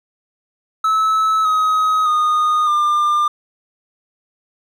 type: tone with pitch steps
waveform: triangle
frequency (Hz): 1300 / 1265.2 / 1231.3 / 1198.3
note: E6 / D#6 / D#6 / D6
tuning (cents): -24 / +29 / -18 / +34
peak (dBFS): -11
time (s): 0.84-3.28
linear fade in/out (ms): 5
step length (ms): 610
effects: none